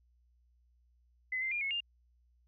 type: tone with pitch steps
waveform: sine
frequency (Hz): 2029 / 2084 / 2409 / 2186 / 2806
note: B6 / C7 / D7 / C#7 / F7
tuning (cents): +46 / -7 / +43 / -25 / +8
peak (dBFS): -32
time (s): 1.32-1.805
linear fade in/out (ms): 5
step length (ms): 97
effects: added 60 Hz sine -66 dBFS peak until 2.47 s